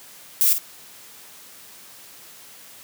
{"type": "noise with echo", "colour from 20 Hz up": "violet", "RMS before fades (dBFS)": -17, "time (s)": [0.41, 0.53], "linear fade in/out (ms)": 0, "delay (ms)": 52, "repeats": 1, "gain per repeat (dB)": -8, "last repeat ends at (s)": 0.582, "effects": ["white hiss -45 dBFS RMS until 2.83 s", "high-pass 100 Hz 12 dB/octave"]}